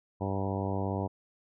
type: harmonic tone with a mistuned harmonic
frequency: 97.4 Hz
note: G2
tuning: 11 cents flat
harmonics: 1 / 2 / 3 / 4 / 5 / 6 / 7 / 8 / 9 / 10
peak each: -33 / -36 / -38 / -39 / -40 / -41 / -41 / -42 / -43 / -43 dBFS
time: 0.2-1.08 s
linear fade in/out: 20 ms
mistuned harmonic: 10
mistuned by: -16 cents
effects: none